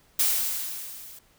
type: noise with level ramp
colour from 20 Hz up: blue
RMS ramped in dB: -21 to -46 dBFS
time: 0.19-1.19 s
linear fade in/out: 5 ms
effects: pink hiss -61 dBFS RMS until 1.38 s